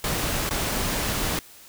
pink noise with dropouts, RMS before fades -26 dBFS, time 0.04-1.39 s, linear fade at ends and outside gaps 1 ms, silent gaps 0.492-0.509 s, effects white hiss -48 dBFS RMS until 1.68 s

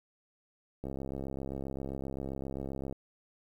click train, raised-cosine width 2 ms, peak -25 dBFS, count 142, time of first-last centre 0.84-2.926 s, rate 67.6 Hz, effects 10-bit

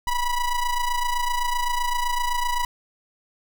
square ring-modulated tone, 491.9 Hz, B4, 7 cents flat, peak -19 dBFS, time 0.07-2.65 s, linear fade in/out 2 ms, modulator 478 Hz, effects none

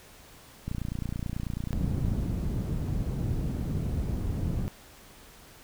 click train, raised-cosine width 5 ms, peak -20 dBFS, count 46, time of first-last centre 0.68-2.221 s, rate 29.2 Hz
white low-pass noise, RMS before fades -30 dBFS, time 1.73-4.68 s, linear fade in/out 0 ms, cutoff 140 Hz, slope 12 dB/octave
effects pink hiss -52 dBFS RMS until 5.63 s

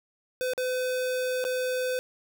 square tone with dropouts, 507 Hz, B4, 45 cents sharp, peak -27 dBFS, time 0.41-1.99 s, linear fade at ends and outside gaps 0 ms, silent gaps 0.535-0.578 / 1.441-1.45 s, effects none

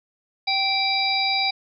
harmonic tone with a mistuned harmonic, 779 Hz, G5, 11 cents flat, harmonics 1 / 3 / 5 / 6, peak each -25 / -25 / -25 / -25 dBFS, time 0.47-1.51 s, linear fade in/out 10 ms, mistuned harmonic 6, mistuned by +56 cents, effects none

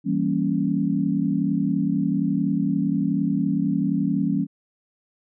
sine chord, E diminished seventh, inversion none, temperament equal, 164.81 / 196 / 233.1 / 277.2 Hz, E3 / G3 / Bb3 / Db4, 0 / 0 / 0 / 0 cents, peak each -26 / -24 / -27 / -24 dBFS, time 0.04-4.47 s, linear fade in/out 50 ms, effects none

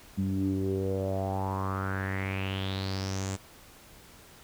sawtooth tone with low-pass filter sweep, 96 Hz, G2, 36 cents flat, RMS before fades -31 dBFS, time 0.17-3.37 s, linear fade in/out 20 ms, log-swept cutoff 210 to 7700 Hz, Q 6, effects pink hiss -53 dBFS RMS until 4.43 s

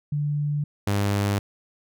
sine / sawtooth tone pair in turn, 146.83 / 101.03 Hz, D3 / G#2, 0 / -47 cents, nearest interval tritone, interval 647 cents, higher first, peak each -22 / -17 dBFS, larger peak second, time 0.12-0.64 / 0.87-1.39 s, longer neither, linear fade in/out 5 ms, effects none

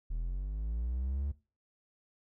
triangle linear sweep, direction up, 38.64 to 72.5 Hz, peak -30 dBFS, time 0.1-1.32 s, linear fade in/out 10 ms, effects noise-tail reverb RT60 0.3 s tail -17 dB re dry

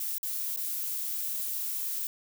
violet noise with dropouts, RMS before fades -33 dBFS, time 0-2.07 s, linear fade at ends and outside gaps 2 ms, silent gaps 0.182-0.23 / 0.563-0.572 s, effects none

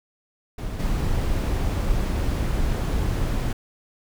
brown noise with level steps, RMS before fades -29 / -23 dBFS, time 0.58-3.53 s, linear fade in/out 5 ms, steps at 0.79 s, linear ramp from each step 10 ms, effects none

